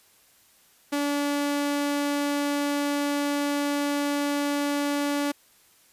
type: tone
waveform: sawtooth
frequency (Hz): 287.5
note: D4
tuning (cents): -37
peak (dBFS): -20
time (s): 0.92-5.32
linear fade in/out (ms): 10
effects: white hiss -59 dBFS RMS until 5.92 s + resampled to 32000 Hz